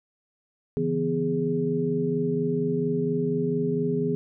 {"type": "tone cluster", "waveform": "sine", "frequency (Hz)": [142.2, 166.5, 249.5, 413.9], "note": ["C#3", "E3", "B3", "G#4"], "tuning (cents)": [45, 18, 18, -6], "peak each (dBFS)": [-33, -28, -28, -26], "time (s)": [0.77, 4.15], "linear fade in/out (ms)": 0, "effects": []}